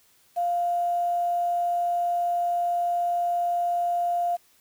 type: tone with quantisation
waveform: sine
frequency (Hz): 698.5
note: F5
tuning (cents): 0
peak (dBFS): -22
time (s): 0.36-4.37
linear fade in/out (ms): 20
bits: 8
effects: white hiss -61 dBFS RMS until 4.6 s